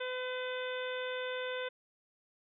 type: harmonic tone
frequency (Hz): 506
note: B4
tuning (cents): +42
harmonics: 1 / 2 / 3 / 4 / 5 / 6 / 7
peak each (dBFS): -37 / -46 / -42 / -47 / -48 / -51 / -46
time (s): 0-1.69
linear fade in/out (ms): 10
effects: none